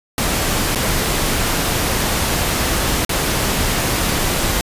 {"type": "noise with dropouts", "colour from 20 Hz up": "pink", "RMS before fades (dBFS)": -18, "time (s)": [0.18, 4.61], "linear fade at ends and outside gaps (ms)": 1, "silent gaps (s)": [[0.749, 0.757], [3.049, 3.093]], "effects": ["resampled to 32000 Hz"]}